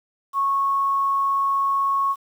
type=tone with quantisation; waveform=sine; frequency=1101 Hz; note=C#6; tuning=12 cents flat; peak=-18 dBFS; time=0.33-2.16 s; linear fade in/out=50 ms; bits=8; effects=none